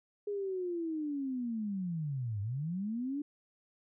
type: linear two-way sweep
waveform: sine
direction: down then up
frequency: 415.3 to 97.3 to 296.4 Hz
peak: -33 dBFS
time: 0.27-3.22 s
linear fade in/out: 5 ms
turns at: 2.41 s
effects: none